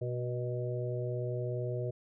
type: harmonic tone with a mistuned harmonic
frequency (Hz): 123.47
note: B2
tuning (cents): 0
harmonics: 1 / 3 / 4 / 5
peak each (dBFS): -34 / -39 / -40 / -41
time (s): 0.01-1.91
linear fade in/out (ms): 10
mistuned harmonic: 4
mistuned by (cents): -22
effects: none